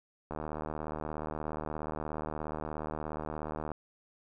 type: click train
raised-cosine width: 1 ms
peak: -23 dBFS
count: 263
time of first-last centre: 0.31-3.717 s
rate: 76.9 Hz
effects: none